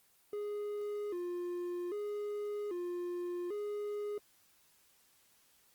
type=tone with vibrato; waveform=triangle; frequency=382.3 Hz; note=G4; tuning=43 cents flat; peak=-34 dBFS; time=0.33-4.18 s; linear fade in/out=2 ms; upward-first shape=square; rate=0.63 Hz; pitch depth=140 cents each way; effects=white hiss -68 dBFS RMS until 5.74 s + Opus 24 kbps